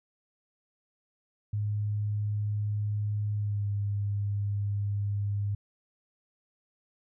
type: tone with pitch glide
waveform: sine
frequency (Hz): 104.4 to 101.66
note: G#2 to G#2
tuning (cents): +10 to -37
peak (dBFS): -27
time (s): 1.53-5.55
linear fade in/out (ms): 5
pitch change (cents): -47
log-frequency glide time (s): 3.34-3.68
effects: none